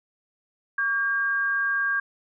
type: tone pair together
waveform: sine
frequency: 1137.7 / 1609 Hz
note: C#6 / G6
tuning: +45 / +45 cents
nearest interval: tritone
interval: 600 cents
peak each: -31 / -22 dBFS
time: 0.78-2 s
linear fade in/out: 5 ms
effects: none